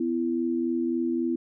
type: tone pair together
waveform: sine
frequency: 251.3 / 335 Hz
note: B3 / E4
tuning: +30 / +28 cents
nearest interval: perfect fourth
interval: 498 cents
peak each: -27 / -26 dBFS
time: 0-1.36 s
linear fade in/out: 5 ms
effects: none